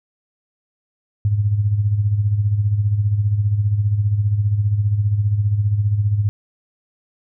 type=tone with tremolo; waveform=sine; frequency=103.5 Hz; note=G#2; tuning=5 cents flat; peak=-12 dBFS; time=1.25-6.29 s; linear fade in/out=0 ms; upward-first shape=sine; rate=15 Hz; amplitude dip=60%; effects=none